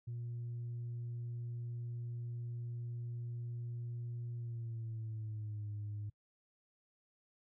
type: tone with pitch glide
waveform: sine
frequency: 119.1 to 104.28 Hz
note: A#2 to G#2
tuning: +38 to +8 cents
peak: -38 dBFS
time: 0.07-6.1 s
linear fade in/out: 10 ms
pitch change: -230 cents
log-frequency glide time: 4.35-5.68 s
effects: noise-tail reverb RT60 0.1 s tail -25 dB re dry + tanh soft clip ceiling -37 dBFS